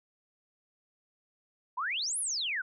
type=exponential two-way sweep; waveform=sine; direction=up then down; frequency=926 to 11290 to 1418 Hz; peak=-30 dBFS; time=1.77-2.62 s; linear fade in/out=10 ms; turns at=2.19 s; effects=none